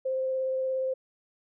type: tone with vibrato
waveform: sine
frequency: 523.3 Hz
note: C5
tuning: in tune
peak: -26 dBFS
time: 0.05-0.94 s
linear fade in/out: 10 ms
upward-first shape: sine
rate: 17 Hz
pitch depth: 9 cents each way
effects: none